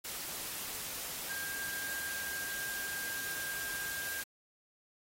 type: tone in noise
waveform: sine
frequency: 1602 Hz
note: G6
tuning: 37 cents sharp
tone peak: -39 dBFS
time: 1.29-4.22 s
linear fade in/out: 10 ms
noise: white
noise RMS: -41 dBFS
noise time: 0.04-4.24 s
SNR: -1 dB
effects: AAC 48 kbps